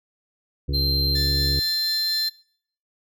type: harmonic tone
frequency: 69.3 Hz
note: C#2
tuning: in tune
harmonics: 1 / 2 / 4 / 5 / 6 / 7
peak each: -24 / -27 / -35 / -37 / -41 / -41 dBFS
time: 0.68-1.6 s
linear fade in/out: 10 ms
type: tone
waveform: triangle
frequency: 4141 Hz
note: C8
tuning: 19 cents flat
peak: -20 dBFS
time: 0.73-2.3 s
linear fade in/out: 20 ms
type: tone with tremolo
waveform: 15% pulse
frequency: 1761 Hz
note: A6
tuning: 1 cent sharp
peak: -24 dBFS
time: 1.15-2.29 s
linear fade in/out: 5 ms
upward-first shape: sine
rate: 4.2 Hz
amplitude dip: 30%
effects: noise-tail reverb RT60 0.6 s tail -21 dB re dry